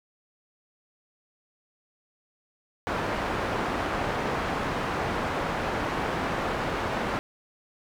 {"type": "low-pass noise", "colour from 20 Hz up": "white", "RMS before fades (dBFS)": -29, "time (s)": [2.87, 7.19], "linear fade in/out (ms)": 0, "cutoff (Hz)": 1200, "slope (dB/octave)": 12, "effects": []}